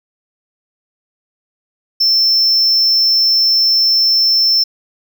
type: tone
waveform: triangle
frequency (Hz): 5340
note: E8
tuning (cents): +22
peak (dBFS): -8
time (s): 2-4.64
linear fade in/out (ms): 10
effects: none